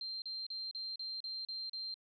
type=tone bursts; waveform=sine; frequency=4159 Hz; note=C8; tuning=11 cents flat; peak=-39 dBFS; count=8; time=0.01-1.942 s; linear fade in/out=2 ms; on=210 ms; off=36 ms; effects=none